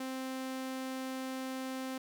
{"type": "tone", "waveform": "sawtooth", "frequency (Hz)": 261.6, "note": "C4", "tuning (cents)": 0, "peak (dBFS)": -33, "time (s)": [0, 1.98], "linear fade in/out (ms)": 5, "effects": []}